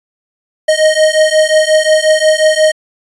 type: beating tone pair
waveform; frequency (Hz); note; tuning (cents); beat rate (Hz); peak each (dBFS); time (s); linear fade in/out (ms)
square; 620 / 625.6; D#5 / D#5; -6 / +9; 5.6; -11; 0.68-2.72; 10
effects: resampled to 24000 Hz